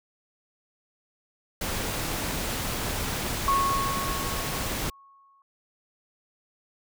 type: noise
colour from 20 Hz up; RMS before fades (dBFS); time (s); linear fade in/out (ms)
pink; -30; 1.61-4.9; 5
type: tone with exponential decay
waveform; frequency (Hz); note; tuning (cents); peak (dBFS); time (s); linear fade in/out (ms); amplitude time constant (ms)
sine; 1100; C#6; -14; -19; 3.48-5.42; 1; 420
effects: none